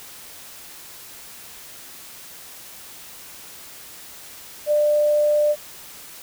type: tone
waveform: sine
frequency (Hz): 595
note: D5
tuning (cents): +22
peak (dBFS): -15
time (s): 4.66-5.56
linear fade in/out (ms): 50
effects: white hiss -41 dBFS RMS until 6.22 s